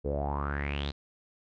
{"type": "tone with low-pass filter sweep", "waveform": "sawtooth", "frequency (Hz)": 71.2, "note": "C#2", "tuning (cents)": 47, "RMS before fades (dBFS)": -32, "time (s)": [0.04, 0.92], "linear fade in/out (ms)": 20, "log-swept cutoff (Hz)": [440, 4200], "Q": 7.7, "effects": []}